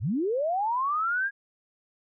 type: linear sweep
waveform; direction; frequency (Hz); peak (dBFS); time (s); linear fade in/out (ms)
sine; up; 77 to 1649; -24; 0-1.31; 50
effects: none